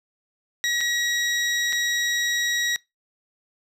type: tone with dropouts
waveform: 20% pulse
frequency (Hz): 1910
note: A#6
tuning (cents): +42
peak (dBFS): -16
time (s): 0.64-2.76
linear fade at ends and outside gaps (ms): 0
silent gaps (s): 0.807-0.811 / 1.725-1.729
effects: noise-tail reverb RT60 0.2 s tail -24 dB re dry + low-pass 11000 Hz 12 dB/octave